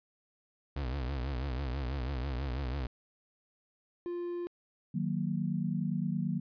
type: tone with vibrato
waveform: 35% pulse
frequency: 65.8 Hz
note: C2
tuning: 10 cents sharp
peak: -31 dBFS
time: 0.76-2.87 s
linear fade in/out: 5 ms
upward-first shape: triangle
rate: 6.1 Hz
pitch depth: 190 cents each way
type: tone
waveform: triangle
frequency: 349.2 Hz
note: F4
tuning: in tune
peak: -32 dBFS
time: 4.06-4.47 s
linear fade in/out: 0 ms
type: chord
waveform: sine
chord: D# minor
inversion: none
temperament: equal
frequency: 155.56 / 185 / 233.1 Hz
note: D#3 / F#3 / A#3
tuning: 0 / 0 / 0 cents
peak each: -34 / -33 / -36 dBFS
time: 4.94-6.4 s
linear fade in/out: 10 ms
effects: resampled to 11025 Hz